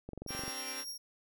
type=click train; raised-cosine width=2 ms; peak=-29 dBFS; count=10; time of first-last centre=0.09-0.48 s; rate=23.1 Hz
type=tone with tremolo; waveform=sawtooth; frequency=5588 Hz; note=F8; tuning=in tune; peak=-36 dBFS; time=0.27-0.98 s; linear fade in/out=20 ms; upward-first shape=sine; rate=10 Hz; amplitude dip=40%
type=chord; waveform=5% pulse; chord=C suspended second; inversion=none; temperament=equal; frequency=261.6 / 293.7 / 392 Hz; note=C4 / D4 / G4; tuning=0 / 0 / 0 cents; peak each=-33 / -36 / -36 dBFS; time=0.28-0.85 s; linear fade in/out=50 ms
effects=none